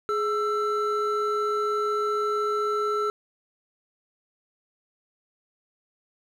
triangle tone pair together, 419 / 1332.8 Hz, G#4 / E6, +15 / +19 cents, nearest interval octave + minor sixth, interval 2004 cents, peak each -24 dBFS, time 0.09-3.1 s, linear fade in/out 0 ms, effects none

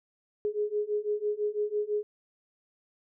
sine beating tone pair, 415.3 / 421.3 Hz, G#4 / G#4, 0 / +25 cents, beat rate 6 Hz, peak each -31 / -30 dBFS, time 0.45-2.03 s, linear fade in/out 0 ms, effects none

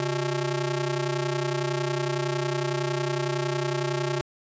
sawtooth ring-modulated tone, 246.9 Hz, B3, in tune, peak -18 dBFS, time 0-4.21 s, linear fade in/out 0 ms, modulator 108 Hz, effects resampled to 16000 Hz

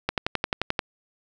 click train, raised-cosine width 0.3 ms, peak -7 dBFS, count 9, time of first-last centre 0.09-0.792 s, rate 11.4 Hz, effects none

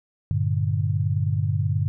sine chord, G minor, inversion none, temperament equal, 98 / 116.54 / 146.83 Hz, G2 / Bb2 / D3, 0 / 0 / 0 cents, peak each -23 / -26 / -25 dBFS, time 0.31-1.88 s, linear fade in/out 0 ms, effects none

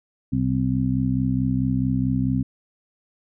harmonic tone, 64.6 Hz, C2, 21 cents flat, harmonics 1 / 2 / 3 / 4, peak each -31 / -23 / -26 / -23 dBFS, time 0.32-2.43 s, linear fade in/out 10 ms, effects none

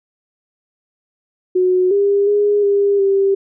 sine tone with pitch steps, 366.8 / 401.7 / 411.8 / 402.2 / 392.4 Hz, F#4 / G4 / G#4 / G4 / G4, -15 / +42 / -15 / +44 / +2 cents, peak -11 dBFS, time 1.55-3.35 s, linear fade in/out 10 ms, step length 360 ms, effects none

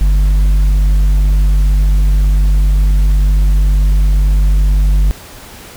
sine tone with tanh clipping, 49 Hz, G1, in tune, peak -8 dBFS, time 0.01-5.11 s, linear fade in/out 0 ms, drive 6 dB, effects pink hiss -34 dBFS RMS until 5.76 s

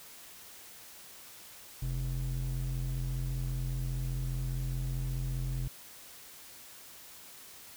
triangle ring-modulated tone, 87.31 Hz, F2, in tune, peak -26 dBFS, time 1.82-5.68 s, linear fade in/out 5 ms, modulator 42.5 Hz, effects white hiss -51 dBFS RMS until 7.76 s

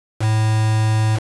triangle tone with quantisation, 109.3 Hz, A2, 11 cents flat, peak -12 dBFS, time 0.19-1.2 s, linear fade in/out 50 ms, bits 4, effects resampled to 24000 Hz

